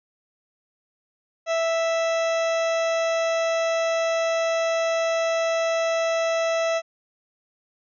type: harmonic tone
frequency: 659 Hz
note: E5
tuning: 1 cent flat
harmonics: 1 / 2 / 3 / 4 / 5 / 6 / 8 / 9 / 10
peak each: -21 / -31 / -33 / -34 / -40 / -40 / -43 / -42 / -43 dBFS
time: 1.46-6.82 s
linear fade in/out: 50 ms
effects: none